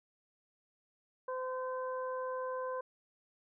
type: harmonic tone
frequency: 513 Hz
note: C5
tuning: 34 cents flat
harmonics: 1 / 2 / 3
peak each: -37 / -40 / -49 dBFS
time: 1.28-2.81 s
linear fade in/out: 5 ms
effects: none